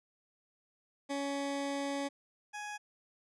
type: tone pair in turn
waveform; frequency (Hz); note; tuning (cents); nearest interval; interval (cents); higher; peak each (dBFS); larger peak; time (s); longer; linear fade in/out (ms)
20% pulse; 280 / 834.2; C#4 / G#5; +18 / +7; octave + perfect fifth; 1889; second; -29 / -35; first; 1.09-2.09 / 2.53-2.78; first; 20
effects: resampled to 22050 Hz